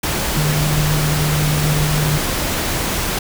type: tone in noise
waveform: sine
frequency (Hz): 150.8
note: D3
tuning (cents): +46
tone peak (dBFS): -16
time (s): 0.37-2.18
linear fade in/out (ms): 5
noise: pink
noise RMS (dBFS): -20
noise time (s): 0.03-3.19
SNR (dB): +1
effects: none